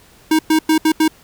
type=tone bursts at uneven times; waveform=square; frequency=315.2 Hz; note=D#4; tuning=23 cents sharp; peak=-11 dBFS; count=5; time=0.31-0.39 / 0.5-0.59 / 0.69-0.78 / 0.85-0.92 / 1-1.08 s; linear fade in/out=5 ms; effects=pink hiss -48 dBFS RMS until 1.23 s